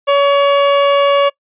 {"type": "tone", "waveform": "30% pulse", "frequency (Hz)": 564, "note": "C#5", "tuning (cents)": 30, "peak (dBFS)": -6, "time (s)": [0.07, 1.3], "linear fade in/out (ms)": 20, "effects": ["noise-tail reverb RT60 0.1 s tail -23 dB re dry", "resampled to 8000 Hz"]}